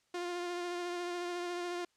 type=tone with vibrato; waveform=sawtooth; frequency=351.6 Hz; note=F4; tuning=12 cents sharp; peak=-32 dBFS; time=0.14-1.85 s; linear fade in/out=5 ms; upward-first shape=triangle; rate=14 Hz; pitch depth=24 cents each way; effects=white hiss -74 dBFS RMS until 1.96 s + low-pass 7000 Hz 12 dB/octave